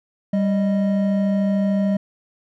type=tone pair together; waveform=triangle; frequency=196.26 / 622.3 Hz; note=G3 / D#5; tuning=+2 / 0 cents; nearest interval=octave + minor sixth; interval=1998 cents; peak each=-15 / -24 dBFS; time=0.33-1.97 s; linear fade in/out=5 ms; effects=none